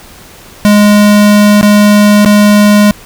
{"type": "tone with dropouts", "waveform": "square", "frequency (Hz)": 207.3, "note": "G#3", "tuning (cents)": -3, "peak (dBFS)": -3, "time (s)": [0.65, 2.91], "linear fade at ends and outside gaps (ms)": 0, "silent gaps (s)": [[1.612, 1.629], [2.248, 2.259]], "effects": ["pink hiss -34 dBFS RMS until 3.05 s"]}